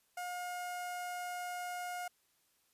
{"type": "tone with notch filter", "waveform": "sawtooth", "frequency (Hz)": 715, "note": "F5", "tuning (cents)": 41, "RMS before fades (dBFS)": -41, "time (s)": [0.17, 2.08], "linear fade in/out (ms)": 5, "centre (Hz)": 3800, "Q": 1.5, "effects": ["white hiss -74 dBFS RMS until 2.73 s", "resampled to 32000 Hz"]}